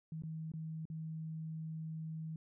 sine tone with dropouts, 159.3 Hz, D#3, 41 cents sharp, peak -40 dBFS, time 0.12-2.36 s, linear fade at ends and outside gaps 2 ms, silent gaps 0.222-0.235 / 0.518-0.537 / 0.854-0.9 s, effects none

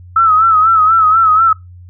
sine tone with vibrato, 1300 Hz, E6, 24 cents flat, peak -6 dBFS, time 0.16-1.53 s, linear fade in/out 5 ms, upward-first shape sine, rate 4.1 Hz, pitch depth 69 cents each way, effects noise-tail reverb RT60 0.2 s tail -25 dB re dry + added 89 Hz sine -33 dBFS peak until 1.89 s

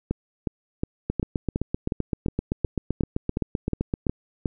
two click trains, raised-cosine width 3 ms, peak -11 / -11 dBFS, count 24 / 13, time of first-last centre 1.1-4.068 / 0.11-4.458 s, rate 7.75 / 2.76 Hz, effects none

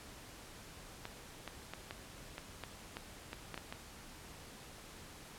clicks, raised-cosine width 0.3 ms, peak -26 dBFS, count 11, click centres 1.054 / 1.477 / 1.736 / 1.909 / 2.381 / 2.637 / 2.969 / 3.331 / 3.543 / 3.577 / 3.725 s, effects pink hiss -53 dBFS RMS until 5.38 s + low-pass 12000 Hz 12 dB/octave

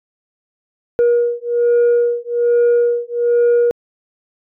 sine beating tone pair, 476.4 / 477.6 Hz, A#4 / A#4, +38 / +42 cents, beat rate 1.2 Hz, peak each -13 dBFS, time 0.99-3.71 s, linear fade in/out 0 ms, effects tanh soft clip ceiling -8 dBFS

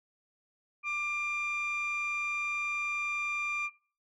sine tone pair together, 1180.3 / 2390 Hz, D6 / D7, +8 / +30 cents, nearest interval octave, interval 1222 cents, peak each -35 / -30 dBFS, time 0.83-3.7 s, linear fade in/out 50 ms, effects noise-tail reverb RT60 0.4 s tail -20 dB re dry + tanh soft clip ceiling -28 dBFS

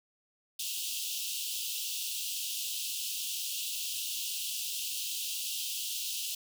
pink high-pass noise, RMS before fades -36 dBFS, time 0.59-6.35 s, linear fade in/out 5 ms, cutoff 2700 Hz, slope 96 dB/octave, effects none

